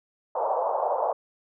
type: band-pass noise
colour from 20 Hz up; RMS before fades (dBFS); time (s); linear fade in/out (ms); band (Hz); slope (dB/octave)
pink; -26; 0.35-1.13; 5; 510 to 1000; 48
effects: none